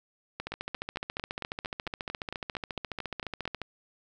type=two click trains; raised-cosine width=0.3 ms; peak=-19 / -18 dBFS; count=14 / 47; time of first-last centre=0.52-3.455 / 0.4-3.617 s; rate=4.43 / 14.3 Hz; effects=none